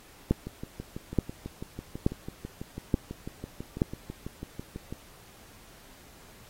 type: two click trains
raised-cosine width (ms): 3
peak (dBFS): -23 / -9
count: 28 / 5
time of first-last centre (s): 0.47-4.925 / 0.31-3.819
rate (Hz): 6.06 / 1.14
effects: pink hiss -54 dBFS RMS until 6.49 s + AAC 48 kbps